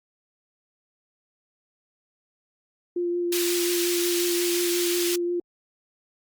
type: tone with vibrato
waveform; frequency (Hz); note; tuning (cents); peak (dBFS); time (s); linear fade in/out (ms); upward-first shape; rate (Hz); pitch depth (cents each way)
sine; 349.2; F4; 0; -23; 2.96-5.4; 5; triangle; 5.6; 16
type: high-pass noise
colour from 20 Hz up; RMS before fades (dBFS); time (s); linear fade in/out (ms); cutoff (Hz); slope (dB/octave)
pink; -28; 3.32-5.16; 5; 2800; 12
effects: Opus 32 kbps